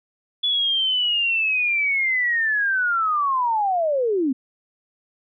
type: linear sweep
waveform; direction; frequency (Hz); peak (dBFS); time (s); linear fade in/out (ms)
sine; down; 3440 to 246.9; -18; 0.43-4.33; 10
effects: none